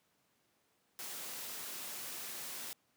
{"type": "noise", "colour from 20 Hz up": "white", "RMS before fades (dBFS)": -44, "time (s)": [0.99, 2.73], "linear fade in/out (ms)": 0, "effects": ["pink hiss -75 dBFS RMS until 2.96 s", "high-pass 150 Hz 12 dB/octave"]}